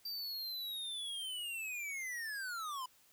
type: linear sweep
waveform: square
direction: down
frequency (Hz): 4699 to 987.8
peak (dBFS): -40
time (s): 0.05-2.86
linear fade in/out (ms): 5
effects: white hiss -67 dBFS RMS until 3.12 s